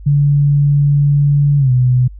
sine tone with pitch glide, 143.7 to 125.82 Hz, D3 to B2, -37 to +33 cents, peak -8 dBFS, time 0.06-2.08 s, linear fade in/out 10 ms, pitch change -230 cents, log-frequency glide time 1.58-1.71 s, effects added 50 Hz sine -30 dBFS peak until 2.19 s

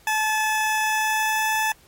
20% pulse tone with pitch glide, 865 to 871 Hz, A5 to A5, -30 to -18 cents, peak -15 dBFS, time 0.07-1.72 s, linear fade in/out 2 ms, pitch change +12 cents, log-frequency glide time 0.83-1.54 s, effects pink hiss -54 dBFS RMS until 1.87 s + MP3 64 kbps

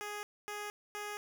10% pulse tone bursts, 415.3 Hz, G#4, in tune, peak -31 dBFS, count 3, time 0.01-1.17 s, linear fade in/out 0 ms, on 220 ms, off 250 ms, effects none

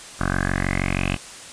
10% pulse tone with low-pass filter sweep, 46.25 Hz, F#1, in tune, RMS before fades -23 dBFS, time 0.19-1.17 s, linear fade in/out 20 ms, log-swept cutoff 1400 to 2800 Hz, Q 6.6, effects white hiss -39 dBFS RMS until 1.52 s + resampled to 22050 Hz

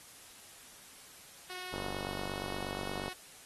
5% pulse tone with pitch glide, 365.6 to 368.1 Hz, F#4 to F#4, -21 to -9 cents, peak -32 dBFS, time 1.5-3.13 s, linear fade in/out 0 ms, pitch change +12 cents, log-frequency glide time 1.74-2.63 s
click train, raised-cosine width 1 ms, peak -25 dBFS, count 66, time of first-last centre 1.74-3.08 s, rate 48.5 Hz
effects white hiss -54 dBFS RMS until 3.45 s + AAC 32 kbps

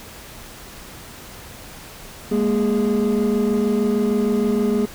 triangle tone cluster, 207 / 233.5 / 414 Hz, G#3 / A#3 / G#4, -5 / +3 / -5 cents, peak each -18 dBFS, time 2.31-4.86 s, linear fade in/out 10 ms, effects tanh soft clip ceiling -10 dBFS + pink hiss -39 dBFS RMS until 4.94 s

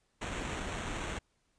pink noise with sample-and-hold, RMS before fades -38 dBFS, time 0.21-1.19 s, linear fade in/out 10 ms, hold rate 4900 Hz, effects pink hiss -75 dBFS RMS until 1.58 s + resampled to 22050 Hz

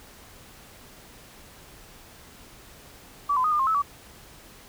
sine tone with pitch steps, 1150 / 1019 / 1242 / 1203 / 1066 / 1303 / 1146 Hz, D6 / C6 / D#6 / D6 / C6 / E6 / D6, -37 / -46 / -3 / +41 / +32 / -20 / -43 cents, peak -20 dBFS, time 3.29-3.822 s, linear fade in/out 10 ms, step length 76 ms, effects pink hiss -49 dBFS RMS until 4.68 s

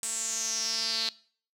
sawtooth tone with band-pass filter sweep, 224.6 Hz, A3, 36 cents sharp, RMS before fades -31 dBFS, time 0.03-1.09 s, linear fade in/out 0 ms, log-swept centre 8200 to 4200 Hz, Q 6.8, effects noise-tail reverb RT60 0.5 s tail -22 dB re dry

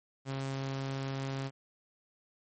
sawtooth tone, 135.3 Hz, C#3, 42 cents flat, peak -30 dBFS, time 0.25-1.51 s, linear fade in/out 50 ms, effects MP3 32 kbps

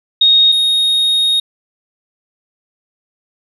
sine / triangle tone pair in turn, 3729 / 3729 Hz, A#7 / A#7, 0 / 0 cents, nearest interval unison, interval 0 cents, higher neither, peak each -6 / -9 dBFS, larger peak first, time 0.21-0.52 / 0.52-1.4 s, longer second, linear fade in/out 5 ms, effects resampled to 32000 Hz

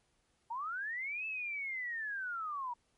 sine linear two-way sweep, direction up then down, 882 to 2637 to 937 Hz, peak -36 dBFS, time 0.5-2.74 s, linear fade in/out 10 ms, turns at 1.26 s, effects pink hiss -75 dBFS RMS until 2.97 s + MP3 48 kbps

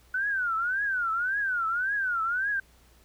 sine tone with vibrato, 1480 Hz, F#6, in tune, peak -25 dBFS, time 0.14-2.6 s, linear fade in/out 5 ms, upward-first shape triangle, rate 1.8 Hz, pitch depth 230 cents each way, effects added 60 Hz sine -58 dBFS peak until 3.04 s + pink hiss -61 dBFS RMS until 3.04 s

